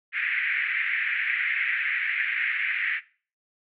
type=band-pass noise; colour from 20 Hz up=white; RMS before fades=-27 dBFS; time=0.12-3.01 s; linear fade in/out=50 ms; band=1700 to 2300 Hz; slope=48 dB/octave; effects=noise-tail reverb RT60 0.4 s tail -19 dB re dry